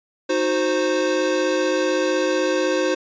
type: chord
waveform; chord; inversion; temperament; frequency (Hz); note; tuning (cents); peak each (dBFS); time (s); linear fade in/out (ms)
square; C diminished; first; equal with one note detuned; 311.1 / 367 / 523.3; Eb4 / Gb4 / C5; 0 / -14 / 0; -25 / -24 / -22; 0.29-2.95; 10
effects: resampled to 16000 Hz